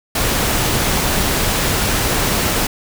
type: noise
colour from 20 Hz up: pink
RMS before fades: -17 dBFS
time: 0.15-2.67 s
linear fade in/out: 5 ms
effects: none